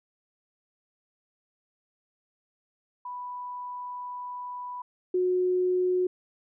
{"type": "tone pair in turn", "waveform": "sine", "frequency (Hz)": [987.8, 364.6], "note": ["B5", "F#4"], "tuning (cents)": [0, -25], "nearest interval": "octave + perfect fourth", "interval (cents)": 1725, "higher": "first", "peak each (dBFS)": [-34, -22], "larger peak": "second", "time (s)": [[3.05, 4.82], [5.14, 6.07]], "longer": "first", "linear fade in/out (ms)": 5, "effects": []}